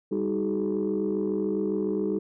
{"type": "tone cluster", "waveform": "sine", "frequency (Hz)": [198.6, 312.7, 377.9, 425.1], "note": ["G3", "D#4", "F#4", "G#4"], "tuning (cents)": [23, 9, 37, 40], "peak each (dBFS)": -29, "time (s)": [0.11, 2.19], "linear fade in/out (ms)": 10, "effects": ["tanh soft clip ceiling -18 dBFS"]}